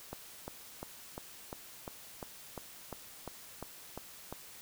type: click train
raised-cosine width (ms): 1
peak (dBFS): -26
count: 13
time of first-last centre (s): 0.13-4.326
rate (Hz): 2.86
effects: white hiss -52 dBFS RMS until 4.61 s